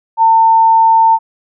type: tone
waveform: sine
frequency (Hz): 900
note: A5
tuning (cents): +39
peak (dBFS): -5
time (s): 0.17-1.19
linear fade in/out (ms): 50
effects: none